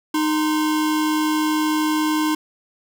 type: tone pair together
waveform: square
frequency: 308.6 / 1039 Hz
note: D#4 / C6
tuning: -14 / -12 cents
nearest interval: octave + major sixth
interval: 2102 cents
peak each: -19 / -27 dBFS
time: 0.14-2.35 s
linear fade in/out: 5 ms
effects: none